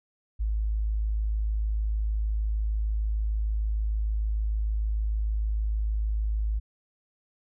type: tone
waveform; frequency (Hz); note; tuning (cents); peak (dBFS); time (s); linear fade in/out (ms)
sine; 53.3; G#1; +46; -24; 0.39-6.6; 20
effects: none